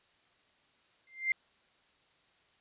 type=tone with exponential growth; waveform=sine; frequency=2093 Hz; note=C7; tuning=in tune; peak=-23 dBFS; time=1.07-1.32 s; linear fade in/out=2 ms; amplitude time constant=53 ms; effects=white hiss -68 dBFS RMS until 2.6 s + resampled to 8000 Hz